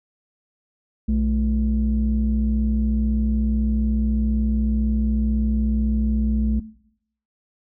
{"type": "tone pair together", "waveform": "sine", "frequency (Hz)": [60.9, 216.9], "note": ["B1", "A3"], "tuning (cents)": [-24, -25], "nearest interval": "octave + minor seventh", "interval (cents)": 2199, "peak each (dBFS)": -19, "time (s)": [1.08, 6.6], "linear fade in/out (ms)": 10, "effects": ["noise-tail reverb RT60 0.7 s tail -18 dB re dry", "tanh soft clip ceiling -12 dBFS"]}